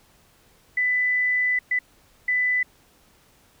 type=tone bursts at uneven times; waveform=sine; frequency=1995 Hz; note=B6; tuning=17 cents sharp; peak=-19 dBFS; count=3; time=0.77-1.59 / 1.71-1.79 / 2.28-2.63 s; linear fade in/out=5 ms; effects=pink hiss -58 dBFS RMS until 3.6 s